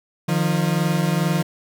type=tone pair together; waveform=40% pulse; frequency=153.6 / 175.89 Hz; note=D#3 / F3; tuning=-22 / +13 cents; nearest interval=major second; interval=235 cents; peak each=-20 dBFS; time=0.28-1.43 s; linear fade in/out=10 ms; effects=none